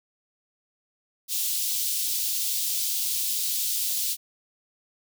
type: high-pass noise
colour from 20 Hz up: white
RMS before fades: -27 dBFS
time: 1.28-4.17 s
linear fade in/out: 50 ms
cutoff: 3300 Hz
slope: 24 dB/octave
effects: none